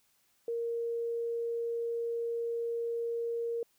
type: tone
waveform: sine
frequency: 466.2 Hz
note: A#4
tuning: in tune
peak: -31 dBFS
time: 0.48-3.63 s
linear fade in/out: 2 ms
effects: white hiss -71 dBFS RMS until 3.78 s